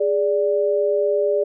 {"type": "tone pair together", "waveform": "sine", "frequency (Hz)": [413.2, 584.4], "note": ["G#4", "D5"], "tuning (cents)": [-9, -9], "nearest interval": "tritone", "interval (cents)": 600, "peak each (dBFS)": -19, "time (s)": [0, 1.44], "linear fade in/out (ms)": 10, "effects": []}